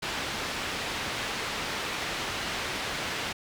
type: low-pass noise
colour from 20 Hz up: white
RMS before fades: -33 dBFS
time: 0.02-3.33 s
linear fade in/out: 10 ms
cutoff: 3300 Hz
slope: 12 dB/octave
effects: none